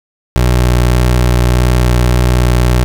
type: tone with vibrato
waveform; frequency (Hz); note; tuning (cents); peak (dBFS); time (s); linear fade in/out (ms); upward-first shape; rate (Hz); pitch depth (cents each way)
25% pulse; 61.2; B1; -15; -4; 0.36-2.84; 0; sine; 1.7; 11
effects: none